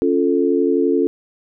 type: chord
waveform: sine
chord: Db augmented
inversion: none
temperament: equal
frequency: 277.2 / 349.2 / 440 Hz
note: Db4 / F4 / A4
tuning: 0 / 0 / 0 cents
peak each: -18 dBFS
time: 0.02-1.07 s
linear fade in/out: 0 ms
effects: none